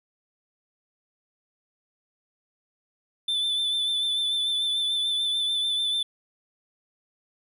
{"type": "tone with vibrato", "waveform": "triangle", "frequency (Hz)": 3520, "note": "A7", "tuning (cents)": 0, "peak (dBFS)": -22, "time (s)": [3.28, 6.03], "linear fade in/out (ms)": 5, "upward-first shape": "sine", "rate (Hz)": 6.8, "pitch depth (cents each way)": 28, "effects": []}